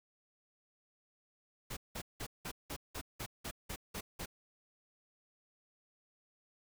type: noise bursts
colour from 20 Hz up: pink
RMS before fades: -42 dBFS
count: 11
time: 1.7-4.259 s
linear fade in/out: 10 ms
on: 69 ms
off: 180 ms
effects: none